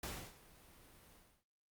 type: noise with ADSR envelope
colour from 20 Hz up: pink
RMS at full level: -43 dBFS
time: 0.03-1.44 s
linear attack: 4 ms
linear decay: 290 ms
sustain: -19 dB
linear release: 310 ms
effects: noise-tail reverb RT60 0.3 s tail -24 dB re dry + Opus 48 kbps